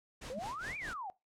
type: noise with tremolo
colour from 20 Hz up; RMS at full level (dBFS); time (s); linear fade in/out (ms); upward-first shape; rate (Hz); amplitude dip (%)
pink; -45; 0.21-0.94; 10; sine; 4.8; 90
type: tone with exponential growth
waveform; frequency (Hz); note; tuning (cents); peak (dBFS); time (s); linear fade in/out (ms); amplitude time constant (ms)
sine; 207.1; G#3; -5; -36; 0.27-0.39; 5; 24
type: exponential two-way sweep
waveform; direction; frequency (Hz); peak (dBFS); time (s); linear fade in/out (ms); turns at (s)
sine; up then down; 480.7 to 2468 to 721; -39; 0.3-1.1; 0; 0.77
effects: noise-tail reverb RT60 0.2 s tail -19 dB re dry + low-pass 8000 Hz 12 dB/octave